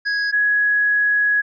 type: tone pair in turn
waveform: square / sine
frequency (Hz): 1661 / 1672.6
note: G#6 / G#6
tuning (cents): 0 / +12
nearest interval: unison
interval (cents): 12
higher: second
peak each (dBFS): -19 / -14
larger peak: second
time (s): 0.05-0.32 / 0.32-1.42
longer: second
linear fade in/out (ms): 20
effects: resampled to 16000 Hz